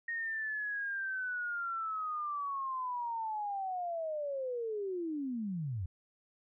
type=linear sweep; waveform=sine; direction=down; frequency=1864.7 to 82.41 Hz; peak=-34 dBFS; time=0.08-5.86 s; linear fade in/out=5 ms; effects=none